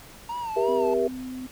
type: tone with vibrato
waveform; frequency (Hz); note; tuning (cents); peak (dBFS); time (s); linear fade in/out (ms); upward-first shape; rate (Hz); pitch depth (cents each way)
triangle; 919; A#5; -25; -27; 0.29-0.94; 5; sine; 2.9; 99
type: chord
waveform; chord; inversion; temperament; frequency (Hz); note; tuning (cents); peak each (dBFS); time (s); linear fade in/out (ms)
sine; E diminished; first; just; 395.6 / 474.7 / 659.3; G4 / Bb4 / E5; +16 / +31 / 0; -24 / -24 / -29; 0.56-1.08; 10
type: tone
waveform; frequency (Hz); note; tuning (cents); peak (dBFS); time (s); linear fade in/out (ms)
sine; 256.2; C4; -36; -32; 0.68-1.47; 10
effects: pink hiss -47 dBFS RMS until 1.51 s